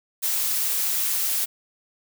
blue noise, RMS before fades -24 dBFS, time 0.22-1.46 s, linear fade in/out 20 ms, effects none

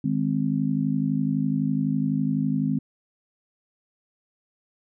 sine chord, Ab major, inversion second, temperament just, 155.74 / 207.7 / 259.6 Hz, Eb3 / Ab3 / C4, +2 / 0 / -13 cents, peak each -26 / -26 / -25 dBFS, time 0.04-2.79 s, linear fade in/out 5 ms, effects none

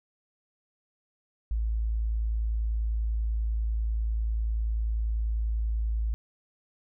sine tone, 55.1 Hz, A1, 3 cents sharp, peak -25 dBFS, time 1.51-6.14 s, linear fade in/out 0 ms, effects none

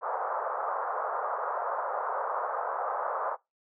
white band-pass noise, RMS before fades -32 dBFS, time 0.01-3.37 s, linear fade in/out 50 ms, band 490 to 1300 Hz, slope 48 dB/octave, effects noise-tail reverb RT60 0.2 s tail -22 dB re dry

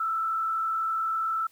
sine tone with frequency modulation, 1324 Hz, E6, 7 cents sharp, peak -25 dBFS, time 0-1.47 s, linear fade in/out 5 ms, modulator 39.8 Hz, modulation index 0.7, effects white hiss -62 dBFS RMS until 1.51 s

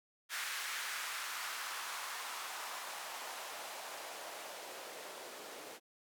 blue noise with band-pass filter sweep, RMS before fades -44 dBFS, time 0.29-5.8 s, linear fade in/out 50 ms, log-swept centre 1600 to 440 Hz, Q 1.6, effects none

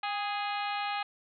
harmonic tone with a mistuned harmonic, 415.3 Hz, G#4, in tune, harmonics 2 / 3 / 4 / 5 / 6 / 7 / 8 / 9 / 10, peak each -33 / -38 / -42 / -43 / -40 / -44 / -46 / -49 / -46 dBFS, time 0.03-1.03 s, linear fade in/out 5 ms, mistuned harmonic 2, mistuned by -41 cents, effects none

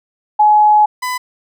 sine / 30% pulse tone pair in turn, 845 / 1002.5 Hz, G#5 / B5, +30 / +26 cents, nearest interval minor third, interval 296 cents, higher second, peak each -6 / -15 dBFS, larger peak first, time 0.39-0.86 / 1.02-1.18 s, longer first, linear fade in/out 10 ms, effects none

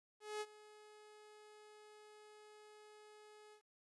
sawtooth tone with ADSR envelope, 423.5 Hz, G#4, 34 cents sharp, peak -36 dBFS, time 0.2-3.62 s, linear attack 210 ms, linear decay 44 ms, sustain -19 dB, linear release 91 ms, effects resampled to 24000 Hz + 13-bit

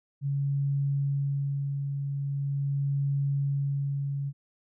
sine tone with tremolo, 140 Hz, C#3, 18 cents sharp, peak -24 dBFS, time 0.21-4.33 s, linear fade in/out 50 ms, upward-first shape sine, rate 0.42 Hz, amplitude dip 40%, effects none

